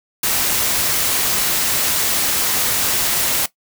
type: noise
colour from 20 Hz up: white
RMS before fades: -18 dBFS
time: 0.23-3.46 s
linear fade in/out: 5 ms
effects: noise-tail reverb RT60 0.1 s tail -17 dB re dry